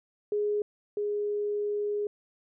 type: tone pair in turn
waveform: sine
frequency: 416 / 414 Hz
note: G#4 / G#4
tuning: +3 / -5 cents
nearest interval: unison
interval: 8 cents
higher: first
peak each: -25 / -27 dBFS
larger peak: first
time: 0.32-0.62 / 0.97-2.07 s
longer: second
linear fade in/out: 2 ms
effects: none